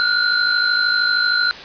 sine tone cluster, 1416 / 1469 / 4097 Hz, F6 / F#6 / C8, +23 / -13 / -37 cents, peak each -19 dBFS, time 0-1.51 s, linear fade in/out 0 ms, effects white hiss -34 dBFS RMS until 1.64 s + resampled to 11025 Hz

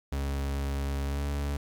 40% pulse tone with pitch glide, 69.5 to 71.25 Hz, C#2 to C#2, +5 to +48 cents, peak -28 dBFS, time 0.12-1.57 s, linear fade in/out 5 ms, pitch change +43 cents, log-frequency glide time 1.05-1.26 s, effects 10-bit

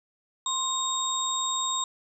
sine tone cluster, 1048 / 3707 / 7610 Hz, C6 / A#7 / A#8, +2 / -10 / +35 cents, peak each -30 dBFS, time 0.46-1.84 s, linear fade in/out 2 ms, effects none

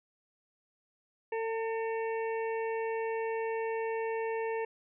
harmonic tone, 450 Hz, A4, 39 cents sharp, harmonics 1 / 2 / 4 / 5 / 6, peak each -32 / -38 / -44 / -46 / -48 dBFS, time 1.32-4.65 s, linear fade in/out 5 ms, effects none

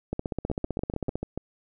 two click trains, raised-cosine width 2 ms, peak -17 / -15 dBFS, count 7 / 17, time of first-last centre 0.5-1.376 / 0.13-1.156 s, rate 6.85 / 15.6 Hz, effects none

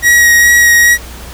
45% pulse tone with vibrato, 1900 Hz, A#6, 33 cents sharp, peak -4 dBFS, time 0.02-0.98 s, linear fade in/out 50 ms, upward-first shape sine, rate 2.4 Hz, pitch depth 12 cents each way, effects added 60 Hz sine -29 dBFS peak until 1.33 s + pink hiss -31 dBFS RMS until 1.33 s

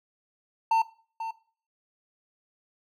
triangle tone with echo, 900 Hz, A5, 39 cents sharp, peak -17 dBFS, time 0.71-0.82 s, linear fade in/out 5 ms, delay 490 ms, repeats 1, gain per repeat -11 dB, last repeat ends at 1.31 s, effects noise-tail reverb RT60 0.4 s tail -17 dB re dry

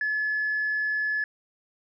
sine tone, 1715 Hz, A6, 45 cents flat, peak -23 dBFS, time 0.01-1.24 s, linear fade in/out 2 ms, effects tanh soft clip ceiling -20 dBFS

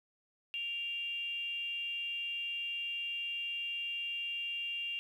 sine tone with frequency modulation, 2788 Hz, F7, 4 cents flat, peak -35 dBFS, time 0.54-4.99 s, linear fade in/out 0 ms, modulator 456 Hz, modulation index 0.33, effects 11-bit

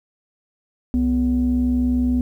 sine tone pair together, 65.3 / 248.4 Hz, C2 / B3, -3 / +10 cents, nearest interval octave + major seventh, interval 2313 cents, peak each -21 / -16 dBFS, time 0.94-2.21 s, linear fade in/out 0 ms, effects tanh soft clip ceiling -11 dBFS + 9-bit

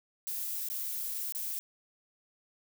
violet noise with dropouts, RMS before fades -36 dBFS, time 0.27-1.59 s, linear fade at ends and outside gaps 0 ms, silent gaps 0.687-0.7 / 1.14-1.144 / 1.323-1.349 s, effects none

